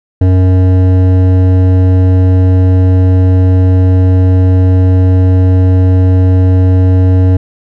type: tone with hard clipping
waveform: sine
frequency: 92.5 Hz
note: F#2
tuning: in tune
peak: -6 dBFS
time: 0.21-7.37 s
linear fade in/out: 5 ms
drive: 12 dB
effects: none